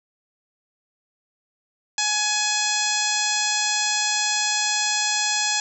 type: harmonic tone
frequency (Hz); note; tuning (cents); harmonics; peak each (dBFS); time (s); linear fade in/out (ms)
842; G#5; +24; 1 / 2 / 3 / 4 / 5 / 6 / 7 / 8 / 9; -29 / -29 / -29 / -29 / -29 / -29 / -29 / -29 / -29; 1.98-5.6; 2
effects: none